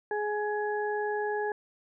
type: harmonic tone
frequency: 419 Hz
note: G#4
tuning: 15 cents sharp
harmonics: 1 / 2 / 4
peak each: -30 / -33 / -36 dBFS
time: 0.11-1.52 s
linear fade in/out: 2 ms
effects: none